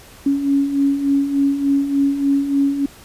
sine beating tone pair, 276.3 / 279.7 Hz, C#4 / C#4, -6 / +16 cents, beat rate 3.4 Hz, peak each -22 / -15 dBFS, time 0.26-2.86 s, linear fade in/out 5 ms, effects pink hiss -43 dBFS RMS until 3.04 s + resampled to 32000 Hz

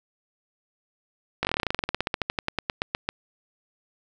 slowing click train, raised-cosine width 0.3 ms, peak -8 dBFS, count 28, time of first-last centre 1.43-3.09 s, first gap 19 ms, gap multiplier 1.08, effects none

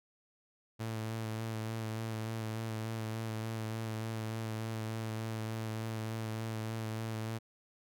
sawtooth tone with vibrato, 111.2 Hz, A2, 19 cents sharp, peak -32 dBFS, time 0.79-7.39 s, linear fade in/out 20 ms, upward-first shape sine, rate 3.4 Hz, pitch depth 23 cents each way, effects none

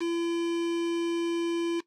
triangle tone with quantisation, 338.7 Hz, E4, 47 cents sharp, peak -24 dBFS, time 0-1.81 s, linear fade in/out 20 ms, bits 6, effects noise-tail reverb RT60 0.1 s tail -17 dB re dry + low-pass 6000 Hz 12 dB/octave

